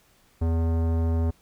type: tone with tanh clipping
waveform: sine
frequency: 82.41 Hz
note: E2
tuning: in tune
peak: -23 dBFS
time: 0.41-1.31 s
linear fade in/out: 10 ms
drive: 18 dB
effects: pink hiss -61 dBFS RMS until 1.41 s